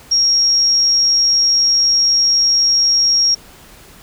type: tone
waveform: sine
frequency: 5588 Hz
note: F8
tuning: in tune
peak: -10 dBFS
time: 0.11-3.35 s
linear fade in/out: 10 ms
effects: pink hiss -42 dBFS RMS until 4.02 s